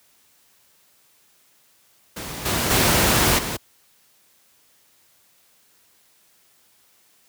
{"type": "noise with level steps", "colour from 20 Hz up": "pink", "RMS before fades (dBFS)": [-32, -22, -17, -27], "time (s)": [2.16, 3.57], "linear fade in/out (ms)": 10, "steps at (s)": [2.45, 2.7, 3.38], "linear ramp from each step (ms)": 10, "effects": ["white hiss -59 dBFS RMS until 7.28 s", "high-pass 60 Hz 12 dB/octave"]}